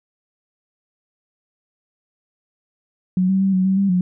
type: tone with pitch steps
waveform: sine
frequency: 184.1 / 191.5 / 193.5 / 186.2 / 191.1 / 197.2 / 180.7 Hz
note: F#3 / G3 / G3 / F#3 / G3 / G3 / F#3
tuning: -8 / -40 / -22 / +11 / -44 / +11 / -41 cents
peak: -14 dBFS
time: 3.17-4.01 s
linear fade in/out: 2 ms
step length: 120 ms
effects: none